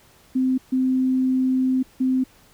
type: tone bursts at uneven times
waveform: sine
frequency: 259 Hz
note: C4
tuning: 17 cents flat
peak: -17 dBFS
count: 3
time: 0.35-0.58 / 0.72-1.83 / 2-2.24 s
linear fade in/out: 10 ms
effects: pink hiss -54 dBFS RMS until 2.53 s